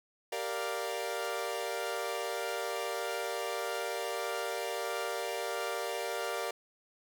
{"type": "chord", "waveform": "sawtooth", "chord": "G minor seventh", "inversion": "none", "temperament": "equal", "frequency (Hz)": [392, 466.2, 587.3, 698.5], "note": ["G4", "Bb4", "D5", "F5"], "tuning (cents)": [0, 0, 0, 0], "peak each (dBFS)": [-37, -34, -35, -36], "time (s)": [0.32, 6.51], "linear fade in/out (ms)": 5, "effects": []}